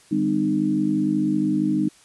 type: harmonic tone with a mistuned harmonic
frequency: 51 Hz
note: G#1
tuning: 31 cents flat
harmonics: 3 / 4 / 5 / 6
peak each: -30 / -24 / -26 / -21 dBFS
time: 0.11-1.89 s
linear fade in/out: 10 ms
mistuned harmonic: 4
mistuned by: -34 cents
effects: white hiss -53 dBFS RMS until 2.04 s + resampled to 24000 Hz